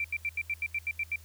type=tone bursts; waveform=sine; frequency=2349 Hz; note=D7; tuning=in tune; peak=-28 dBFS; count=10; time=0-1.159 s; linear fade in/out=2 ms; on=43 ms; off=81 ms; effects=added 81 Hz sine -50 dBFS peak until 1.24 s + white hiss -58 dBFS RMS until 1.24 s